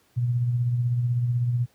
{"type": "tone with tremolo", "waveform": "sine", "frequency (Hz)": 121.3, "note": "B2", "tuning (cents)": -31, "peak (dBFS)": -18, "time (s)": [0.16, 1.66], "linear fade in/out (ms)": 20, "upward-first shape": "triangle", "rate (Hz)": 16, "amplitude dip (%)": 45, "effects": ["pink hiss -63 dBFS RMS until 1.74 s", "high-pass 80 Hz 12 dB/octave"]}